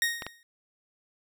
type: tone with exponential decay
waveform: sawtooth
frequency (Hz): 1864.7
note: A#6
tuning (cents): 0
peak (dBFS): -18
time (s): 0.02-0.43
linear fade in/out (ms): 1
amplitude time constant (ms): 88
type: clicks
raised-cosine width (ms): 0.3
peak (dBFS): -18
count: 2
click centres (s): 0.222 / 0.266
effects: none